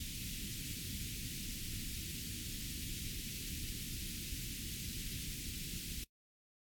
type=band-stop noise; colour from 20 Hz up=pink; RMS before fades=-43 dBFS; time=0-6.04 s; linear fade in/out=5 ms; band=270 to 2500 Hz; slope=24 dB/octave; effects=noise-tail reverb RT60 0.1 s tail -22 dB re dry + AAC 64 kbps